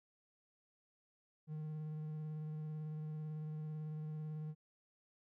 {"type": "tone with vibrato", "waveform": "triangle", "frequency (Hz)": 154.1, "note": "D#3", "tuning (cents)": -16, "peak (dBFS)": -39, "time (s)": [1.47, 4.55], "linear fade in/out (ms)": 50, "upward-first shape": "sine", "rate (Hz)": 18, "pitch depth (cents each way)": 17, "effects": []}